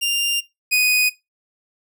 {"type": "tone pair in turn", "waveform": "sawtooth", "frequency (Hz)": [2794, 2489], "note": ["F7", "D#7"], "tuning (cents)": [0, 0], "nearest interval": "major second", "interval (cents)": 200, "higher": "first", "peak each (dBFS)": [-15, -11], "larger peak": "second", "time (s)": [[0.01, 0.41], [0.71, 1.1]], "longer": "first", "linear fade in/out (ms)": 20, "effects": ["noise-tail reverb RT60 0.2 s tail -19 dB re dry"]}